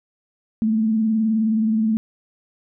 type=tone with vibrato; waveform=sine; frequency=220 Hz; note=A3; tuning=in tune; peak=-16 dBFS; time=0.62-1.97 s; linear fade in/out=0 ms; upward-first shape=sine; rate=19 Hz; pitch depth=48 cents each way; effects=none